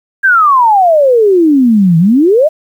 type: exponential two-way sweep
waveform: sine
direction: down then up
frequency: 1630 to 159 to 656 Hz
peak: -4 dBFS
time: 0.23-2.49 s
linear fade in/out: 20 ms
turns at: 1.98 s
effects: 7-bit